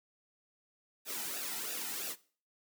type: noise with flanger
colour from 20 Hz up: white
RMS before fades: -39 dBFS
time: 1.05-2.16 s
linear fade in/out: 50 ms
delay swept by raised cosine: 0.93 to 1.85 ms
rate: 3 Hz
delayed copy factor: -0.75
effects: noise-tail reverb RT60 0.4 s tail -18 dB re dry + high-pass 200 Hz 12 dB/octave